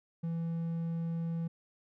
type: tone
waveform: triangle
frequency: 166.3 Hz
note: E3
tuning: 16 cents sharp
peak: -30 dBFS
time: 0.23-1.48 s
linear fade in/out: 10 ms
effects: none